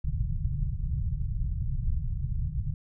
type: low-pass noise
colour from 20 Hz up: pink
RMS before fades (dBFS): -29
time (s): 0.04-2.74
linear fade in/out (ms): 5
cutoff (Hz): 150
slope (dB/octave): 48
effects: none